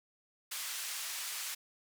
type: band-pass noise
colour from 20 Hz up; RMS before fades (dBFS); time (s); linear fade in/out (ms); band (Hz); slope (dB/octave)
white; -40; 0.51-1.55; 10; 1200 to 11000; 12
effects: none